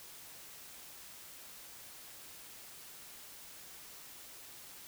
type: silence
effects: white hiss -52 dBFS RMS until 4.87 s